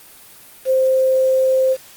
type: tone with quantisation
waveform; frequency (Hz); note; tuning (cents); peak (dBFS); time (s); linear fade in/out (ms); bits
sine; 523.3; C5; 0; -12; 0.65-1.77; 50; 6
effects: white hiss -43 dBFS RMS until 1.96 s + Opus 32 kbps